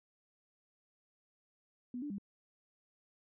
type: tone with pitch steps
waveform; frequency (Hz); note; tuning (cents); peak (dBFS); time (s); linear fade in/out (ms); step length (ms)
sine; 246.4 / 292.5 / 199.7; B3 / D4 / G3; -4 / -7 / +32; -38; 1.94-2.183; 2; 81
effects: none